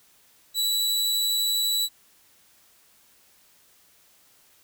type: tone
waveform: sawtooth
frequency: 3936 Hz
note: B7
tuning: 7 cents flat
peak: -19 dBFS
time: 0.54-1.89 s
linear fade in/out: 50 ms
effects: white hiss -59 dBFS RMS until 4.63 s